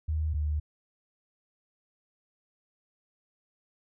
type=tone pair in turn; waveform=sine; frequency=77.8 / 75.19 Hz; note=D#2 / D2; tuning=0 / +41 cents; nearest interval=minor second; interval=59 cents; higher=first; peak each=-26 dBFS; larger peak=neither; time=0.08-0.34 / 0.34-0.6 s; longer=neither; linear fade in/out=10 ms; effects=none